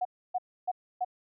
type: tone bursts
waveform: sine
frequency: 732 Hz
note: F#5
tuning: 19 cents flat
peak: -26 dBFS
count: 4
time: 0.01-1.048 s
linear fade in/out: 10 ms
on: 42 ms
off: 290 ms
effects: none